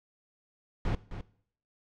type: noise with echo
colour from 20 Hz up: brown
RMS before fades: -29 dBFS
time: 0.85-0.95 s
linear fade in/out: 2 ms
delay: 260 ms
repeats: 1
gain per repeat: -10 dB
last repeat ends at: 1.21 s
effects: noise-tail reverb RT60 0.6 s tail -19 dB re dry + low-pass 4000 Hz 12 dB/octave